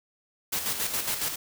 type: noise with tremolo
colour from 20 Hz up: white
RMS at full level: -28 dBFS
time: 0.52-1.36 s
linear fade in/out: 10 ms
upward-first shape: square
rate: 7.2 Hz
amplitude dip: 50%
effects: none